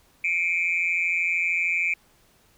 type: tone with amplitude modulation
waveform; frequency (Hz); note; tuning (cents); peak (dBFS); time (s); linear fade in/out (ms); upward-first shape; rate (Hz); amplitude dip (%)
sine; 2349; D7; 0; -16; 0.24-1.94; 5; sine; 173; 100
effects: tanh soft clip ceiling -14 dBFS + pink hiss -60 dBFS RMS until 2.57 s